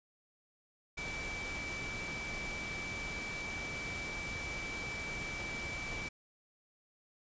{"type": "tone in noise", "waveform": "sine", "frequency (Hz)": 2313, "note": "D7", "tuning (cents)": -27, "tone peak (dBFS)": -40, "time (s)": [0.97, 6.09], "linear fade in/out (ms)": 10, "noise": "pink", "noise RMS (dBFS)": -43, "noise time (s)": [0.97, 6.09], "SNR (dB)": 0, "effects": ["resampled to 16000 Hz"]}